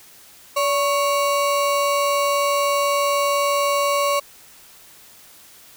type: ring-modulated tone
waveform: square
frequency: 839 Hz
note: G#5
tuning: 17 cents sharp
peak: -15 dBFS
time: 0.56-4.2 s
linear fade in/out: 10 ms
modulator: 266 Hz
effects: white hiss -47 dBFS RMS until 5.76 s